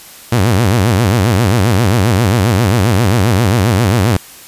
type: tone with vibrato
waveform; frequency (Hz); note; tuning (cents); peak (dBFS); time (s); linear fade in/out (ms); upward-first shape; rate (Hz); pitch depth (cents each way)
sawtooth; 106.1; G#2; +38; -5; 0.32-4.17; 5; sine; 7.5; 270
effects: white hiss -36 dBFS RMS until 4.47 s + resampled to 32000 Hz